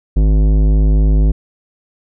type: tone with tanh clipping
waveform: sine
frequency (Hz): 51.91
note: G#1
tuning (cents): 0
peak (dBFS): -10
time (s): 0.16-1.32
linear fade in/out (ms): 10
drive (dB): 15
effects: none